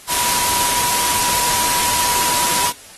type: tone in noise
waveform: sine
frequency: 972 Hz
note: B5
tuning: 28 cents flat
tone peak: -22 dBFS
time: 0.07-2.73 s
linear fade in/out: 50 ms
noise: white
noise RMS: -18 dBFS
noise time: 0.07-2.73 s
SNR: -7 dB
effects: white hiss -41 dBFS RMS until 2.97 s + AAC 32 kbps